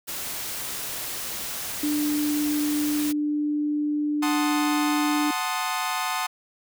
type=noise; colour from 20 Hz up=white; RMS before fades=-32 dBFS; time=0.07-3.13 s; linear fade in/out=20 ms
type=tone; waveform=sine; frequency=296.9 Hz; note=D4; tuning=19 cents sharp; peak=-22 dBFS; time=1.83-5.31 s; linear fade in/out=5 ms
type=chord; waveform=sawtooth; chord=F# diminished seventh; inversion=none; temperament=equal; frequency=740 / 880 / 1046.5 / 1244.5 Hz; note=F#5 / A5 / C6 / Eb6; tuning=0 / 0 / 0 / 0 cents; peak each=-27 dBFS; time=4.22-6.27 s; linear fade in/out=10 ms
effects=none